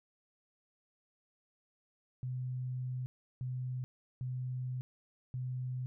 sine tone bursts at uneven times, 127 Hz, B2, 49 cents sharp, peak -35 dBFS, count 4, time 2.23-3.06 / 3.41-3.84 / 4.21-4.81 / 5.34-5.86 s, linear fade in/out 0 ms, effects none

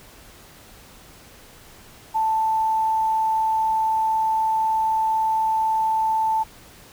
sine tone with quantisation, 882 Hz, A5, 4 cents sharp, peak -18 dBFS, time 2.14-6.44 s, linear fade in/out 20 ms, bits 8, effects pink hiss -47 dBFS RMS until 6.92 s

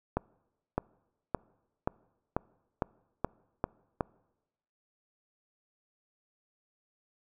accelerating click train, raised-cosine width 1 ms, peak -14 dBFS, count 9, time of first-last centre 0.17-4.008 s, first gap 610 ms, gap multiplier 0.93, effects noise-tail reverb RT60 1.0 s tail -25 dB re dry

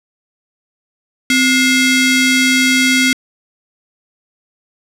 sawtooth ring-modulated tone, 1184 Hz, D6, 14 cents sharp, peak -3 dBFS, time 1.3-3.13 s, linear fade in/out 2 ms, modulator 925 Hz, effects low-pass 10000 Hz 12 dB/octave

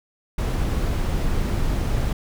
brown noise, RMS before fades -22 dBFS, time 0.38-2.13 s, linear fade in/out 5 ms, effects none

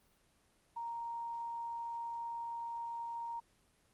sine tone, 932.3 Hz, A#5, in tune, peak -38 dBFS, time 0.76-3.4 s, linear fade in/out 10 ms, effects pink hiss -71 dBFS RMS until 3.93 s + Opus 24 kbps

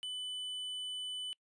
sine tone with hard clipping, 3000 Hz, F#7, 23 cents sharp, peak -39 dBFS, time 0.03-1.33 s, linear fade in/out 0 ms, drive 5 dB, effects noise-tail reverb RT60 0.1 s tail -26 dB re dry + resampled to 22050 Hz

